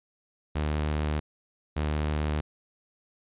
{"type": "tone pair in turn", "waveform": "sawtooth", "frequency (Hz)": [75.6, 75.6], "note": ["D#2", "D#2"], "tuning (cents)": [-49, -49], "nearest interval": "unison", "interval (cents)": 0, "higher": "neither", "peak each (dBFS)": [-22, -22], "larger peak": "neither", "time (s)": [[0.55, 1.2], [1.76, 2.41]], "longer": "neither", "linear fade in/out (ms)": 10, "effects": ["resampled to 8000 Hz"]}